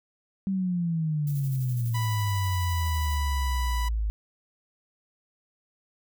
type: exponential sweep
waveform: sine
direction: down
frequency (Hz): 196 to 51.91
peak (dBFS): -24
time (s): 0.47-4.1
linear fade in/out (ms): 0
type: noise with tremolo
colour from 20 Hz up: violet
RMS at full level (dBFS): -43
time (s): 1.27-3.18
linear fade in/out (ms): 2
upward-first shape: square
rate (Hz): 12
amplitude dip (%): 40
type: tone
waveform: sawtooth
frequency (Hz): 987.8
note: B5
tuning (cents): 0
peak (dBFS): -28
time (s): 1.94-3.89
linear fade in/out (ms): 10
effects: none